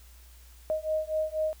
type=beating tone pair; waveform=sine; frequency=622.3 / 626.4 Hz; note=D#5 / D#5; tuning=0 / +11 cents; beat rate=4.1 Hz; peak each=-30 dBFS; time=0.7-1.53 s; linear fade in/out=0 ms; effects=added 60 Hz sine -50 dBFS peak until 1.6 s + white hiss -58 dBFS RMS until 1.6 s